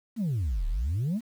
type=exponential two-way sweep; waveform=sine; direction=down then up; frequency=246.9 to 34.65 to 246.9 Hz; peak=-23 dBFS; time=0.16-1.21 s; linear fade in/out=50 ms; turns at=0.67 s; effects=tanh soft clip ceiling -24 dBFS + 9-bit